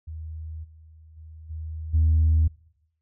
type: tone with level steps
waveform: sine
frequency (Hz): 79.2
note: D#2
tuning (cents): +31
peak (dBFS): -33 / -47 / -41 / -31 / -15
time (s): 0.07-2.48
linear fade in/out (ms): 10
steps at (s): 0.63 / 1.16 / 1.49 / 1.93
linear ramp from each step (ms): 20
effects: noise-tail reverb RT60 0.8 s tail -24 dB re dry + tanh soft clip ceiling -13 dBFS